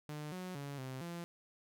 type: tone with pitch steps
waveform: sawtooth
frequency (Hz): 150.2 / 183.3 / 141.5 / 130.6 / 171.4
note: D3 / F#3 / C#3 / C3 / F3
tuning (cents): +39 / -16 / +36 / -3 / -32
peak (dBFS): -38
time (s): 0.09-1.24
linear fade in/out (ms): 0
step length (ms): 230
effects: none